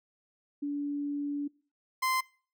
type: tone pair in turn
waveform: sine / 30% pulse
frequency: 287.8 / 1037.8 Hz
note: D4 / C6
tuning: -35 / -14 cents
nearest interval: octave + minor seventh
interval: 2221 cents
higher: second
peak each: -30 / -24 dBFS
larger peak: second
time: 0.62-1.48 / 2.02-2.21 s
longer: first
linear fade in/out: 10 ms
effects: noise-tail reverb RT60 0.4 s tail -23 dB re dry